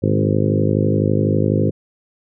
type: harmonic tone with a mistuned harmonic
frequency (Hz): 52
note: G#1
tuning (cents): +3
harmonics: 2 / 3 / 4 / 5 / 6 / 7 / 8 / 9 / 10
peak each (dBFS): -19 / -21 / -22 / -23 / -24 / -24 / -25 / -26 / -26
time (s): 0.02-1.71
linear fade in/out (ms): 20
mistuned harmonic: 3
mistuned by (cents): -31
effects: none